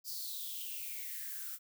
violet noise with high-pass filter sweep, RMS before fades -42 dBFS, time 0.04-1.59 s, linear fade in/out 50 ms, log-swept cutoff 5000 to 1300 Hz, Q 7.1, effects none

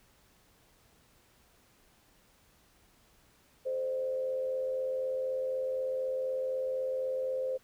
sine tone with frequency modulation, 520 Hz, C5, 11 cents flat, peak -30 dBFS, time 3.65-7.58 s, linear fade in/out 20 ms, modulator 84 Hz, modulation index 0.42, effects pink hiss -65 dBFS RMS until 7.63 s

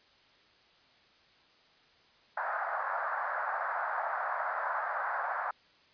white band-pass noise, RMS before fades -34 dBFS, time 2.37-5.51 s, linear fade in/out 5 ms, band 620 to 1600 Hz, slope 48 dB/octave, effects white hiss -63 dBFS RMS until 5.93 s + resampled to 11025 Hz

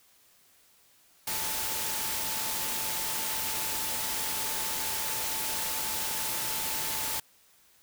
sine tone in noise, 880 Hz, A5, in tune, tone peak -42 dBFS, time 1.27-7.2 s, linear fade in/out 5 ms, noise white, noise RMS -32 dBFS, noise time 1.27-7.2 s, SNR -13 dB, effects white hiss -62 dBFS RMS until 7.82 s

